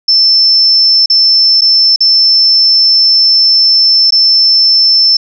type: tone with dropouts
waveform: sine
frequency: 5310 Hz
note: E8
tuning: 12 cents sharp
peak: -4 dBFS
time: 0.08-5.17 s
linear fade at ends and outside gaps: 5 ms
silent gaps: 1.06-1.099 / 1.61-1.617 / 1.961-2.005 / 4.107-4.122 s
effects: none